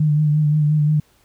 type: tone with vibrato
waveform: sine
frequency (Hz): 150.8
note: D3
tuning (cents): +46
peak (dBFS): -13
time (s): 0-1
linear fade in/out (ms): 5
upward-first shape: sine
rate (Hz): 5.7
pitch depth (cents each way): 33
effects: pink hiss -58 dBFS RMS until 1.24 s